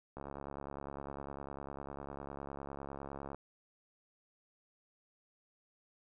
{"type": "click train", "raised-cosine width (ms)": 1, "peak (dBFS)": -30, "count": 223, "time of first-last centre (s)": [0.17, 3.346], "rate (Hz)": 69.9, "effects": []}